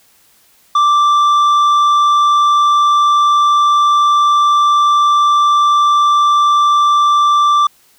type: tone with tanh clipping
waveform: sine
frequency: 1174.7 Hz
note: D6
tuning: in tune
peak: -9 dBFS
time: 0.75-7.67 s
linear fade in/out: 5 ms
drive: 7 dB
effects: white hiss -51 dBFS RMS until 7.98 s